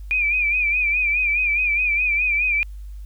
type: tone with vibrato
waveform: sine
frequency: 2410 Hz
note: D7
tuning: 44 cents sharp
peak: -17 dBFS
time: 0.11-2.63 s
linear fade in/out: 0 ms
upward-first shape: sine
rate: 4.8 Hz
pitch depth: 79 cents each way
effects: added 50 Hz sine -32 dBFS peak until 3.05 s + white hiss -61 dBFS RMS until 3.05 s